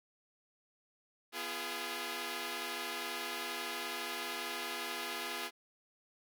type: chord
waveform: 5% pulse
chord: F diminished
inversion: second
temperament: equal with one note detuned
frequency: 246.9 / 340.7 / 415.3 Hz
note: Cb4 / F4 / Ab4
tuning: 0 / -43 / 0 cents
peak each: -34 / -30 / -30 dBFS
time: 1.32-5.51 s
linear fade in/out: 50 ms
effects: none